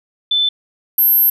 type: tone pair in turn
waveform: sine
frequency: 3520 / 12730 Hz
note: A7 / G9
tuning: 0 / +26 cents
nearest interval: octave + minor seventh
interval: 2226 cents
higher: second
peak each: -12 / -9 dBFS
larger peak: second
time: 0.31-0.49 / 0.98-1.3 s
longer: second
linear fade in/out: 5 ms
effects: none